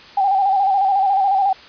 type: tone with vibrato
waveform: sine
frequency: 784 Hz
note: G5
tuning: in tune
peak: -13 dBFS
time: 0.17-1.53 s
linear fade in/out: 5 ms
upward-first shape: square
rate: 14 Hz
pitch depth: 48 cents each way
effects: white hiss -41 dBFS RMS until 1.68 s + resampled to 11025 Hz